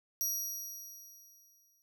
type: tone with exponential decay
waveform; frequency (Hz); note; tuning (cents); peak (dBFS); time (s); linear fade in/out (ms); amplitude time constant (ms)
25% pulse; 5750; F8; +50; -25; 0.21-1.82; 0; 350
effects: none